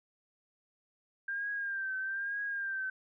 sine tone with vibrato, 1591 Hz, G6, 25 cents sharp, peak -33 dBFS, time 1.28-2.9 s, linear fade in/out 5 ms, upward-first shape triangle, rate 1.1 Hz, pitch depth 68 cents each way, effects none

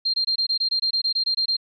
sine tone bursts, 4186 Hz, C8, in tune, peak -19 dBFS, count 14, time 0.05-1.568 s, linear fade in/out 10 ms, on 88 ms, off 22 ms, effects none

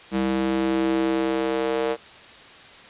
square tone with high-pass filter sweep, 65.6 Hz, C2, 5 cents sharp, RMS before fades -23 dBFS, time 0.11-1.97 s, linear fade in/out 50 ms, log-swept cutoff 240 to 470 Hz, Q 3.4, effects white hiss -45 dBFS RMS until 2.89 s + resampled to 8000 Hz

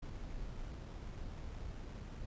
brown noise with sample-and-hold, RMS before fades -45 dBFS, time 0.02-2.26 s, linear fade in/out 10 ms, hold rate 4410 Hz, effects resampled to 16000 Hz

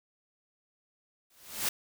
white noise with exponential growth, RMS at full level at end -27 dBFS, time 1.3-1.69 s, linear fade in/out 5 ms, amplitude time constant 83 ms, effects none

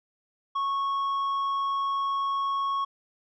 triangle tone with tanh clipping, 1103 Hz, C#6, 9 cents flat, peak -26 dBFS, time 0.55-2.85 s, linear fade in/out 10 ms, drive 9 dB, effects none

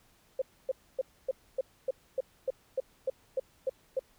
sine tone bursts, 526 Hz, C5, 9 cents sharp, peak -26 dBFS, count 13, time 0.39-3.994 s, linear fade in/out 5 ms, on 28 ms, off 270 ms, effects pink hiss -65 dBFS RMS until 4.18 s

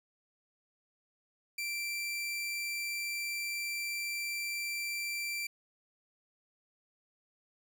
sawtooth tone, 2349 Hz, D7, in tune, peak -31 dBFS, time 1.58-5.47 s, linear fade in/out 5 ms, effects none

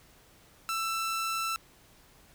sawtooth tone, 1332 Hz, E6, 18 cents sharp, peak -26 dBFS, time 0.69-1.56 s, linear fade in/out 0 ms, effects pink hiss -59 dBFS RMS until 2.34 s

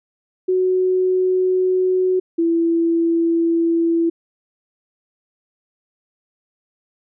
sine tone pair in turn, 370 / 333.8 Hz, F#4 / E4, 0 / +22 cents, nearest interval major second, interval 178 cents, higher first, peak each -14 dBFS, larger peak neither, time 0.48-2.2 / 2.38-4.1 s, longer neither, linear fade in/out 10 ms, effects none

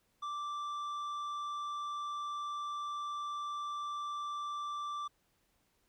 sine tone with tanh clipping, 1173 Hz, D6, 2 cents flat, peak -38 dBFS, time 0.22-5.08 s, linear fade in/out 10 ms, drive 8 dB, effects pink hiss -75 dBFS RMS until 5.88 s

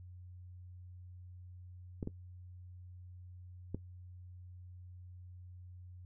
clicks, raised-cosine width 3 ms, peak -25 dBFS, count 3, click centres 2.028 / 2.074 / 3.746 s, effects noise-tail reverb RT60 0.1 s tail -17 dB re dry + added 90 Hz sine -49 dBFS peak until 6.05 s

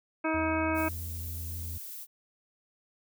harmonic tone, 317.8 Hz, D#4, 37 cents sharp, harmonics 1 / 2 / 3 / 4 / 5 / 7 / 8, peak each -30 / -33 / -35 / -36 / -37 / -38 / -39 dBFS, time 0.24-0.89 s, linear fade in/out 10 ms
triangle tone, 83.2 Hz, E2, 17 cents sharp, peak -34 dBFS, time 0.34-1.78 s, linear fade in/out 5 ms
violet noise, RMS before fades -42 dBFS, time 0.74-2.07 s, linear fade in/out 50 ms
effects none

